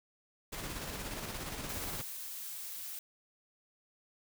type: noise with tremolo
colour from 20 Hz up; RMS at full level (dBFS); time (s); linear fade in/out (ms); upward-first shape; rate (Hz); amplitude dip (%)
pink; -40; 0.52-2.02; 10; square; 17; 30
type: noise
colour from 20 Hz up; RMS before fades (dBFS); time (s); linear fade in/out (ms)
blue; -43; 1.69-2.99; 2
effects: none